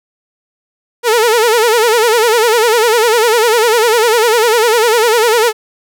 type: tone with vibrato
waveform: sawtooth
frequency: 457.1 Hz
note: A#4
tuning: 34 cents flat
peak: -4 dBFS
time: 1.03-5.53 s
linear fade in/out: 50 ms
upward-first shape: sine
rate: 10 Hz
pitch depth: 120 cents each way
effects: none